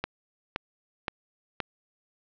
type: click train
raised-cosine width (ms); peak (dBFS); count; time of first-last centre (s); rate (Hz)
0.3; -12; 4; 0.04-1.603; 1.92
effects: low-pass 4000 Hz 12 dB/octave